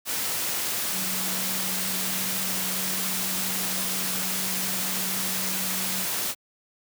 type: tone in noise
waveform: sine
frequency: 187.1 Hz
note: F#3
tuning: 20 cents sharp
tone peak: -36 dBFS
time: 0.91-6.06 s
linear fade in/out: 50 ms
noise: white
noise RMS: -28 dBFS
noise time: 0.05-6.35 s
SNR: -11 dB
effects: high-pass 100 Hz 12 dB/octave